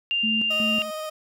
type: tone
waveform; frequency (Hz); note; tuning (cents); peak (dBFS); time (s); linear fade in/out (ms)
sine; 2793; F7; -1; -21; 0.11-0.82; 0
type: tone with tremolo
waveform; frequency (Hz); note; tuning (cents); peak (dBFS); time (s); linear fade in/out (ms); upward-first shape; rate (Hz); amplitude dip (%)
sine; 220.4; A3; +3; -25; 0.23-0.91; 10; square; 2.7; 80
type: tone with vibrato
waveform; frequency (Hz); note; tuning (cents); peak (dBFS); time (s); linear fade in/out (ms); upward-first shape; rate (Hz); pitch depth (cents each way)
30% pulse; 622.3; D#5; 0; -27; 0.5-1.1; 10; square; 17; 11
effects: none